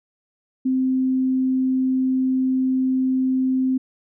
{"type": "tone", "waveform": "sine", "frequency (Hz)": 260, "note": "C4", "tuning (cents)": -11, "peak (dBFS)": -17, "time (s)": [0.65, 3.78], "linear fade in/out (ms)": 10, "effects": []}